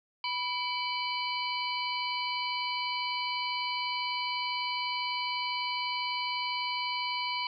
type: tone cluster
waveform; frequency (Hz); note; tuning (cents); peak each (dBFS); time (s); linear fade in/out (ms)
sine; 984 / 2306 / 3002 / 4134 / 4634; B5 / D7 / F#7 / C8 / D8; -7 / -32 / +24 / -22 / -24; -34 / -36 / -37 / -40 / -39; 0.24-7.47; 2
effects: none